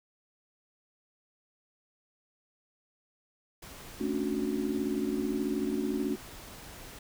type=noise; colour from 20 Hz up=pink; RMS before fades=-47 dBFS; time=3.62-6.99 s; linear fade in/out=5 ms
type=chord; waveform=sine; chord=D major seventh; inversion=second; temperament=just; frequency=220.2 / 275.3 / 293.7 / 367.1 Hz; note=A3 / C#4 / D4 / F#4; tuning=+2 / -12 / 0 / -14 cents; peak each=-34 dBFS; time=4-6.16 s; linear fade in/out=10 ms
effects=none